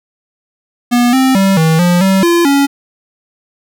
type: tone with pitch steps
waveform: square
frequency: 242.1 / 262.4 / 194 / 160.5 / 176.1 / 192 / 342.7 / 279.9 Hz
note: B3 / C4 / G3 / E3 / F3 / G3 / F4 / C#4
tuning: -34 / +5 / -18 / -46 / +15 / -36 / -33 / +17 cents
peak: -8 dBFS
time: 0.91-2.67 s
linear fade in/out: 20 ms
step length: 220 ms
effects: none